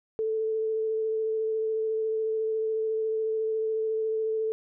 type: tone with vibrato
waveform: sine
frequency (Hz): 440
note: A4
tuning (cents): 0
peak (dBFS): -25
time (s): 0.19-4.52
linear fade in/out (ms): 0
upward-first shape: sine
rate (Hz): 14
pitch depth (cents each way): 12
effects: none